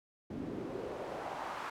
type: noise with band-pass filter sweep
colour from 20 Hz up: pink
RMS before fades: -41 dBFS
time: 0.3-1.7 s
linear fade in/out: 5 ms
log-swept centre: 230 to 1200 Hz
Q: 1.9
effects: none